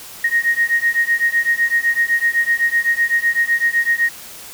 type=beating tone pair; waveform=sine; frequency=1864.7 / 1872.6 Hz; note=A#6 / A#6; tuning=0 / +7 cents; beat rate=7.9 Hz; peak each=-17 dBFS; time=0.24-4.09 s; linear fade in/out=5 ms; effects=white hiss -36 dBFS RMS until 4.53 s